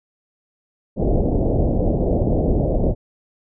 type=low-pass noise; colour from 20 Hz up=pink; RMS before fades=-18 dBFS; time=0.96-2.95 s; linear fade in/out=50 ms; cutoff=670 Hz; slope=48 dB/octave; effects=none